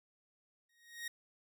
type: tone with exponential growth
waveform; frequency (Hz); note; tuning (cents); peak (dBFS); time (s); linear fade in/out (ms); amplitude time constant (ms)
sawtooth; 1874; A#6; +9; -34; 0.69-1.08; 5; 83
effects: none